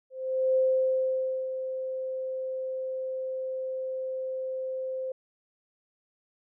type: tone with ADSR envelope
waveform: sine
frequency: 521 Hz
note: C5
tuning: 7 cents flat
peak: -20 dBFS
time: 0.1-5.12 s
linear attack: 460 ms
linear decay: 920 ms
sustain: -10 dB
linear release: 4 ms
effects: none